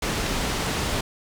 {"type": "low-pass noise", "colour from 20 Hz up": "pink", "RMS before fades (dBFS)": -26, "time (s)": [0.02, 1.01], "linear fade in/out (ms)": 5, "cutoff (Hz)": 7900, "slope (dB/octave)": 12, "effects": []}